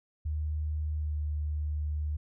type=tone with pitch glide; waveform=sine; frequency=76.4 to 75.17 Hz; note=D#2 to D2; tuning=-31 to +41 cents; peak=-29 dBFS; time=0.25-2.17 s; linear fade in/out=10 ms; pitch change=-28 cents; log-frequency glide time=0.98-1.14 s; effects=none